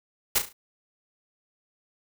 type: noise with echo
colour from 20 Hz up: white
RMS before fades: -21 dBFS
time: 0.35-0.39 s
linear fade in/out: 10 ms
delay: 35 ms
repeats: 4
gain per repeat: -8 dB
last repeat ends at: 0.53 s
effects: none